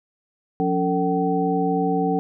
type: tone cluster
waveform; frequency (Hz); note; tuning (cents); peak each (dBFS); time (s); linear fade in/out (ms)
sine; 177.9 / 281.3 / 449.4 / 763; F3 / C#4 / A4 / G5; +32 / +26 / +37 / -47; -24; 0.6-2.19; 0
effects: none